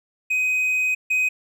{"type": "tone pair in turn", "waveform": "triangle", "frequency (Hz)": [2512, 2512], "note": ["D#7", "D#7"], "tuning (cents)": [16, 16], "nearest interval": "unison", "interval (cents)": 0, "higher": "neither", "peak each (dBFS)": [-17, -16], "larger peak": "second", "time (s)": [[0.3, 0.95], [1.1, 1.29]], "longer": "first", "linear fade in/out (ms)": 10, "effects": []}